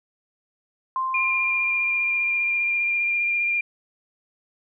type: tone with exponential decay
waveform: sine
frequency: 1046.5 Hz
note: C6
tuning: in tune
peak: -21 dBFS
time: 0.96-3.17 s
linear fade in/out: 1 ms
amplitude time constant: 480 ms
type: tone with vibrato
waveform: sine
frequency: 2400 Hz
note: D7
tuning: 37 cents sharp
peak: -20 dBFS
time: 1.14-3.61 s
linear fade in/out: 5 ms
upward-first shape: sine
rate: 15 Hz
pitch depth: 15 cents each way
effects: none